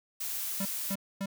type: noise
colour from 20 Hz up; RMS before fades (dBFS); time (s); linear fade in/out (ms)
blue; -35; 0.2-0.95; 10
type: tone bursts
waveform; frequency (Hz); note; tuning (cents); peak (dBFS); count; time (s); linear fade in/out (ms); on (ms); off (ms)
square; 196.4; G3; +4; -32; 3; 0.6-1.259; 5; 53; 250
effects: none